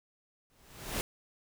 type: noise with exponential growth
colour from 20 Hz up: pink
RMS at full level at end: -31 dBFS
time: 0.5-1.01 s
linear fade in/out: 0 ms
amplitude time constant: 110 ms
effects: none